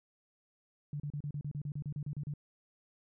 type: tone bursts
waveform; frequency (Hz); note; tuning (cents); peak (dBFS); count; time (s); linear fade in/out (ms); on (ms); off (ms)
sine; 145.9; D3; -11; -35; 14; 0.93-2.338; 2; 69; 34
effects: none